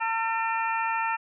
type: harmonic tone with a mistuned harmonic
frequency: 451.7 Hz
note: A4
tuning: 45 cents sharp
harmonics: 2 / 3 / 4 / 5 / 6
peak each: -27 / -31 / -33 / -35 / -37 dBFS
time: 0-1.17 s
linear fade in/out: 20 ms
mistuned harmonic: 5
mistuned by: +100 cents
effects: none